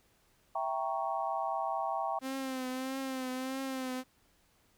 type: chord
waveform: sine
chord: E diminished seventh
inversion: none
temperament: equal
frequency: 659.3 / 784 / 932.3 / 1108.7 Hz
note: E5 / G5 / Bb5 / Db6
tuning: 0 / 0 / 0 / 0 cents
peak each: -37 / -35 / -38 / -38 dBFS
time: 0.55-2.19 s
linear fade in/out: 5 ms
type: tone with vibrato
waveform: sawtooth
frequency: 261.6 Hz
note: C4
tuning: in tune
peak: -31 dBFS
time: 2.21-4.04 s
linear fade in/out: 50 ms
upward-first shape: triangle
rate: 1.6 Hz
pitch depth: 51 cents each way
effects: pink hiss -69 dBFS RMS until 4.77 s